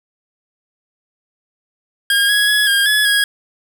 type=tone with pitch steps; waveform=25% pulse; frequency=1622 / 1666 / 1684 / 1614 / 1700 / 1650 Hz; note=G#6 / G#6 / G#6 / G#6 / G#6 / G#6; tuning=-41 / +5 / +24 / -50 / +40 / -12 cents; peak=-8 dBFS; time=2.1-3.24 s; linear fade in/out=2 ms; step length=190 ms; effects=none